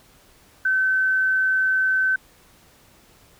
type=tone; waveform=sine; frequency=1531 Hz; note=G6; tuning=41 cents flat; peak=-17 dBFS; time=0.65-2.16 s; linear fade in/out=5 ms; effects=pink hiss -54 dBFS RMS until 3.39 s